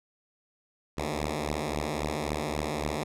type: beating tone pair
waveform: 5% pulse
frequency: 73.42 / 77.12 Hz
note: D2 / D#2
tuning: 0 / -15 cents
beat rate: 3.7 Hz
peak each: -21 dBFS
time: 0.97-3.04 s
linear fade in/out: 10 ms
effects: low-pass 11000 Hz 12 dB/octave